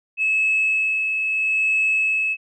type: tone with tremolo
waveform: sine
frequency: 2592 Hz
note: E7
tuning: 30 cents flat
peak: -15 dBFS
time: 0.17-2.37 s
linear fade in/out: 50 ms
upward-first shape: sine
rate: 0.76 Hz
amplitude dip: 40%
effects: tanh soft clip ceiling -12 dBFS